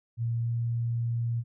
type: tone with pitch glide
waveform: sine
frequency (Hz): 116.6 to 117.34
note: A#2 to A#2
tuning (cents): +1 to +12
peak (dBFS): -26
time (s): 0.17-1.44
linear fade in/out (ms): 50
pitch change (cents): +11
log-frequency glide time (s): 0.43-0.48
effects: none